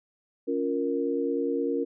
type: chord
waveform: sine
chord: Bb minor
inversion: first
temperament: just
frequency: 279.7 / 349.6 / 466.2 Hz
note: Db4 / F4 / Bb4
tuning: +16 / +2 / 0 cents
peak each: -29 / -31 / -28 dBFS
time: 0.47-1.85 s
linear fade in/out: 20 ms
effects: none